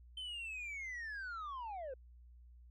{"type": "linear sweep", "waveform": "sine", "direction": "down", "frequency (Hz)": [3100, 493.9], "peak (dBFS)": -39, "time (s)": [0.17, 1.94], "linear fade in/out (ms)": 5, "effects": ["tanh soft clip ceiling -41 dBFS", "added 60 Hz sine -56 dBFS peak until 2.7 s"]}